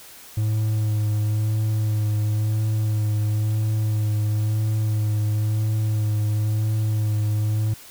triangle tone with vibrato, 107.3 Hz, A2, 43 cents flat, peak -17 dBFS, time 0.37-7.74 s, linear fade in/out 5 ms, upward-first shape sine, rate 0.98 Hz, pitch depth 21 cents each way, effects white hiss -44 dBFS RMS until 7.9 s

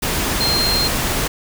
sine tone in noise, 4186 Hz, C8, in tune, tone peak -17 dBFS, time 0.4-0.88 s, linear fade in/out 10 ms, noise pink, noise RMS -20 dBFS, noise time 0.02-1.28 s, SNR 0 dB, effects none

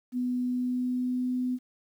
sine tone with pitch glide, 248.6 to 251.5 Hz, B3 to B3, +12 to +32 cents, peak -26 dBFS, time 0.12-1.59 s, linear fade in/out 50 ms, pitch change +20 cents, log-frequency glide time 0.37-1.3 s, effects 10-bit

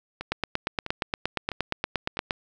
two click trains, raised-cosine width 0.3 ms, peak -17 / -9 dBFS, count 4 / 18, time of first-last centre 0.21-2.171 / 0.32-2.308 s, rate 1.53 / 8.55 Hz, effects none

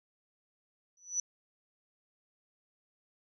sine tone with exponential growth, 5940 Hz, F#8, 6 cents sharp, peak -26 dBFS, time 0.97-1.2 s, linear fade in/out 2 ms, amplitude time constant 48 ms, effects none

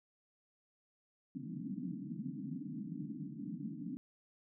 white band-pass noise, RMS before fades -43 dBFS, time 1.35-3.97 s, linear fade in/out 0 ms, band 140 to 300 Hz, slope 96 dB/octave, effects none

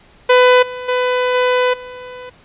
sawtooth tone with level steps, 500 Hz, B4, 21 cents sharp, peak -3 / -21 / -10 / -8 / -26 dBFS, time 0.29-2.3 s, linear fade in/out 10 ms, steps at 0.62 / 0.88 / 1.34 / 1.73 s, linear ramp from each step 10 ms, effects pink hiss -48 dBFS RMS until 2.44 s + resampled to 8000 Hz

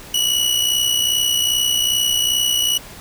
sawtooth tone with amplitude modulation, 2933 Hz, F#7, 16 cents flat, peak -10 dBFS, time 0.14-2.78 s, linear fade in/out 5 ms, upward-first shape sine, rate 62.5 Hz, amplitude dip 55%, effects pink hiss -38 dBFS RMS until 3 s

